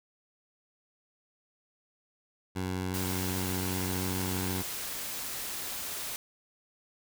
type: tone with vibrato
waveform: 15% pulse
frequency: 92.5 Hz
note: F#2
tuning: in tune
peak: -25 dBFS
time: 2.55-4.63 s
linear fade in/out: 20 ms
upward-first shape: triangle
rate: 19 Hz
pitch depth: 9 cents each way
type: noise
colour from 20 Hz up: white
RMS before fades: -37 dBFS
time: 2.94-6.16 s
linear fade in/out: 0 ms
effects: none